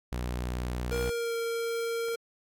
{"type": "tone", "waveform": "sawtooth", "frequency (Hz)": 61.2, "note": "B1", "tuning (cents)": -15, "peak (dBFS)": -27, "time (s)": [0.12, 1.1], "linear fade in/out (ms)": 0}
{"type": "tone with pitch glide", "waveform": "square", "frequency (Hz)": [472.2, 462.2], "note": ["A#4", "A#4"], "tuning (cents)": [22, -15], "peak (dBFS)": -30, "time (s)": [0.91, 2.16], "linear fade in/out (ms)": 10, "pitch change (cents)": -37, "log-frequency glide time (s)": [1.06, 1.35]}
{"type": "click", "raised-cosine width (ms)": 0.5, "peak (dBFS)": -35, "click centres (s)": 2.085}
{"effects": ["AAC 64 kbps"]}